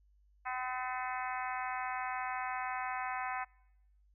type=harmonic tone with a mistuned harmonic; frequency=254.3 Hz; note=C4; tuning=49 cents flat; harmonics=3 / 4 / 5 / 6 / 7 / 8 / 9 / 10; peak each=-39 / -41 / -43 / -45 / -46 / -47 / -48 / -49 dBFS; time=0.45-3.45 s; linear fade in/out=20 ms; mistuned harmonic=9; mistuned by=-63 cents; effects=noise-tail reverb RT60 0.9 s tail -26 dB re dry + added 50 Hz sine -64 dBFS peak until 4.14 s